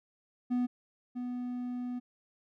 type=tone pair in turn; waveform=triangle; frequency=246.9 / 246.9 Hz; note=B3 / B3; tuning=0 / 0 cents; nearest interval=unison; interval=0 cents; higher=neither; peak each=-25 / -32 dBFS; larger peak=first; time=0.5-0.67 / 1.15-2 s; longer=second; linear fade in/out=20 ms; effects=none